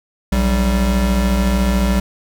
square tone pair together, 60.2 / 194.46 Hz, B1 / G3, -44 / -14 cents, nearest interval octave + minor sixth, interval 2030 cents, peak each -16 / -18 dBFS, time 0.32-2 s, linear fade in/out 5 ms, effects none

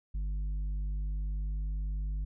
sine tone with tanh clipping, 50.1 Hz, G1, 38 cents sharp, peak -32 dBFS, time 0.14-2.25 s, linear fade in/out 10 ms, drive 6 dB, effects none

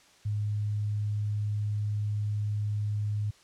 sine tone, 104.5 Hz, G#2, 11 cents sharp, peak -27 dBFS, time 0.25-3.31 s, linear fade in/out 10 ms, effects white hiss -59 dBFS RMS until 3.43 s + low-pass 7000 Hz 12 dB/octave

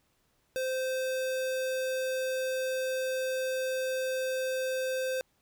square tone, 519 Hz, C5, 14 cents flat, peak -30 dBFS, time 0.56-5.21 s, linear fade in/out 0 ms, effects pink hiss -72 dBFS RMS until 5.41 s

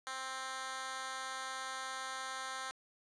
10% pulse tone with high-pass filter, 262.9 Hz, C4, 8 cents sharp, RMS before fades -42 dBFS, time 0.07-2.71 s, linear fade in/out 0 ms, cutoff 1100 Hz, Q 0.84, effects resampled to 22050 Hz + 10-bit

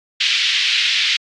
white band-pass noise, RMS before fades -17 dBFS, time 0.2-1.17 s, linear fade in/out 10 ms, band 2300 to 4000 Hz, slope 24 dB/octave, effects low-pass 7000 Hz 12 dB/octave + AAC 64 kbps

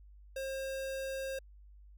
square tone, 535 Hz, C5, 38 cents sharp, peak -37 dBFS, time 0.36-1.39 s, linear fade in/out 5 ms, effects added 50 Hz sine -53 dBFS peak until 1.97 s

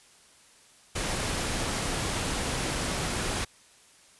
pink noise, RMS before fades -30 dBFS, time 0.95-3.45 s, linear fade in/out 10 ms, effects white hiss -57 dBFS RMS until 4.19 s + resampled to 24000 Hz

